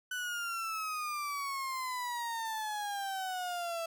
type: exponential sweep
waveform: 35% pulse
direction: down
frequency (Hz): 1501 to 659.3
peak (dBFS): -33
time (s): 0.11-3.86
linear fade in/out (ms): 5
effects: none